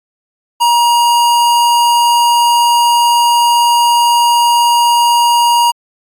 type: tone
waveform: square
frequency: 949 Hz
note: A#5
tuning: 31 cents sharp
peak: -8 dBFS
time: 0.6-5.72 s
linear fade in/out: 20 ms
effects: AAC 64 kbps